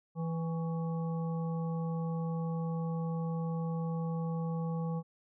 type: harmonic tone with a mistuned harmonic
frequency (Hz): 164.81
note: E3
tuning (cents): 0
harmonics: 1 / 3 / 5 / 7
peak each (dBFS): -32 / -42 / -46 / -49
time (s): 0.15-5.03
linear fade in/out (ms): 50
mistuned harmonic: 7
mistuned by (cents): -58
effects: none